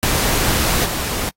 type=noise with level steps; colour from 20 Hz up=pink; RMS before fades=-17 / -23 dBFS; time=0.03-1.29 s; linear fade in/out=0 ms; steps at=0.84 s; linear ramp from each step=20 ms; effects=noise-tail reverb RT60 0.1 s tail -26 dB re dry + AAC 48 kbps